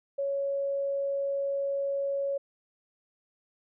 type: tone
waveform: sine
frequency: 556 Hz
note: C#5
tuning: 5 cents sharp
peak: -27 dBFS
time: 0.18-2.38 s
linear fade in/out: 10 ms
effects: none